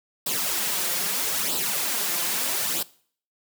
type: noise with flanger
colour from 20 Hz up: white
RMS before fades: -26 dBFS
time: 0.26-2.83 s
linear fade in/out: 5 ms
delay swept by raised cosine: 0.23 to 5.83 ms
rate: 0.78 Hz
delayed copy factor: +0.65
effects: noise-tail reverb RT60 0.5 s tail -20 dB re dry + high-pass 150 Hz 12 dB/octave